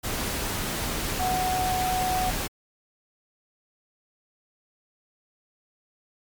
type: tone in noise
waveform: sine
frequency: 740 Hz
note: F#5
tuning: in tune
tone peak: -24 dBFS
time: 1.19-2.31 s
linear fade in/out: 20 ms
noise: pink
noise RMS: -29 dBFS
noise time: 0.03-2.48 s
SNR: +2 dB
effects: MP3 96 kbps